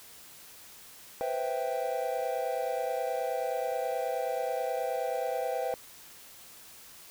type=chord; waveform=triangle; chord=C major seventh; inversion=third; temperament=equal; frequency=493.9 / 523.3 / 659.3 / 784 Hz; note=B4 / C5 / E5 / G5; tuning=0 / 0 / 0 / 0 cents; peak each=-33 dBFS; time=1.21-5.74 s; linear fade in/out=0 ms; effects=white hiss -51 dBFS RMS until 7.1 s